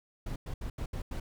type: noise bursts at uneven times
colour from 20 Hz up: brown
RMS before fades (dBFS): -36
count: 6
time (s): 0.26-0.36 / 0.46-0.54 / 0.61-0.7 / 0.78-0.86 / 0.93-1.02 / 1.11-1.2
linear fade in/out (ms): 5
effects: none